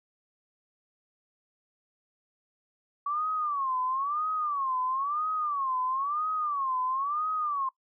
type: tone with vibrato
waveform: sine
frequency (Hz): 1132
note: C#6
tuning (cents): +36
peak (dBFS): -27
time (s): 3.06-7.69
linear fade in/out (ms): 5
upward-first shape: sine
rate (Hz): 1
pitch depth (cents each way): 190
effects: noise-tail reverb RT60 0.1 s tail -19 dB re dry